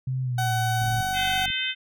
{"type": "tone with pitch glide", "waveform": "sine", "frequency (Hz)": [130, 113.83], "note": ["C3", "A#2"], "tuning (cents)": [-11, -41], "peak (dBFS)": -24, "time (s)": [0.07, 1.01], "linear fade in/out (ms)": 5, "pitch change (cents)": -230, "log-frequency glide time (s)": [0.22, 0.52]}
{"type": "tone", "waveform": "30% pulse", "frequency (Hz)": 753, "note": "F#5", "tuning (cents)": 30, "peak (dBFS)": -22, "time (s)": [0.38, 1.46], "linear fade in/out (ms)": 5}
{"type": "click train", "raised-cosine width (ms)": 5, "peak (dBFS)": -27, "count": 34, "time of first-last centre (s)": [0.82, 1.502], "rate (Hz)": 48.4}
{"type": "harmonic tone", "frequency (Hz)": 514, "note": "C5", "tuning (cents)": -31, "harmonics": [3, 4, 5, 6, 7], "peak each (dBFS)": [-33, -32, -32, -29, -31], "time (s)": [1.13, 1.75], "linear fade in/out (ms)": 50}
{"effects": []}